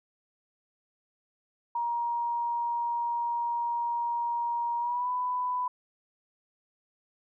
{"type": "tone with pitch glide", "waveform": "sine", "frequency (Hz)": [945, 995.4], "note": ["A#5", "B5"], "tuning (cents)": [23, 13], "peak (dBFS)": -27, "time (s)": [1.75, 5.68], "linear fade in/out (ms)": 5, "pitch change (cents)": 90, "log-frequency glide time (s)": [4.79, 5.09], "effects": []}